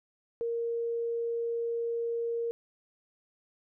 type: tone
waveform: sine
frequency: 465.9 Hz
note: A#4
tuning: 1 cent flat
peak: -29 dBFS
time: 0.41-2.51 s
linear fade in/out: 0 ms
effects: none